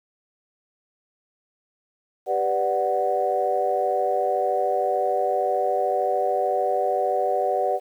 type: chord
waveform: sine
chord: G major seventh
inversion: none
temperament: equal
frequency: 392 / 493.9 / 587.3 / 740 Hz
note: G4 / B4 / D5 / F#5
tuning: 0 / 0 / 0 / 0 cents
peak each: -28 / -26 / -25 / -23 dBFS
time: 2.26-7.8 s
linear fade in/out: 50 ms
effects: tanh soft clip ceiling -9 dBFS + 9-bit